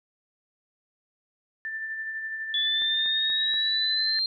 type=tone with tremolo; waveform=sine; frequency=1774 Hz; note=A6; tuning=14 cents sharp; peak=-29 dBFS; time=1.65-4.19 s; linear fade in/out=0 ms; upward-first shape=sine; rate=12 Hz; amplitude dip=35%
type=linear sweep; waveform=sine; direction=up; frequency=3429 to 4186 Hz; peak=-23 dBFS; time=2.54-4.26 s; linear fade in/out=2 ms
type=click train; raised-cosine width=0.5 ms; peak=-30 dBFS; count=4; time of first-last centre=2.82-3.541 s; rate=4.16 Hz
effects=none